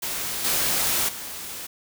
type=noise with level steps; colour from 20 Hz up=white; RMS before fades=-29 / -23 / -35 dBFS; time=0.02-1.67 s; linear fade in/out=10 ms; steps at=0.44 / 1.08 s; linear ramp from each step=10 ms; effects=none